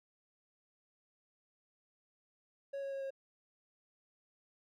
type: tone with pitch steps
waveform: triangle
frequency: 554.4 / 549.9 / 545.5 / 541.1 Hz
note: C#5 / C#5 / C#5 / C#5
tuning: 0 / -14 / -28 / -42 cents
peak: -36 dBFS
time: 2.73-3.106 s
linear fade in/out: 10 ms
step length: 94 ms
effects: none